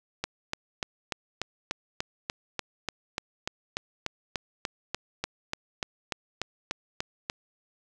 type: click train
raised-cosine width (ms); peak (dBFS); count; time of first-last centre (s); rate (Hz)
0.2; -12; 25; 0.24-7.299; 3.4
effects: none